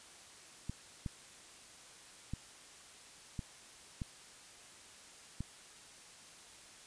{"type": "clicks", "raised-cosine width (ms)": 5, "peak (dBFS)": -26, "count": 6, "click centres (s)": [0.696, 1.062, 2.336, 3.392, 4.018, 5.406], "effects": ["white hiss -56 dBFS RMS until 6.86 s", "resampled to 22050 Hz"]}